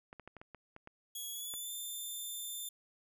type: clicks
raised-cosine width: 0.5 ms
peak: -34 dBFS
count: 9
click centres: 0.129 / 0.197 / 0.276 / 0.367 / 0.415 / 0.547 / 0.764 / 0.874 / 1.539 s
type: tone with pitch glide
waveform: 5% pulse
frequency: 3342 to 3561 Hz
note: G#7 to A7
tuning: +10 to +20 cents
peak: -33 dBFS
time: 1.15-2.69 s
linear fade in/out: 5 ms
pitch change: +110 cents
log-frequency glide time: 1.31-1.72 s
effects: none